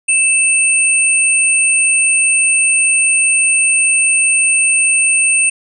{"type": "tone pair together", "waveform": "sine", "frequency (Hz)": [2638, 8873], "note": ["E7", "C#9"], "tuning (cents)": [1, 1], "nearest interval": "octave + major sixth", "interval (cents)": 2100, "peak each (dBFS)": -12, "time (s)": [0.08, 5.5], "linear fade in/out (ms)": 10, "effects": []}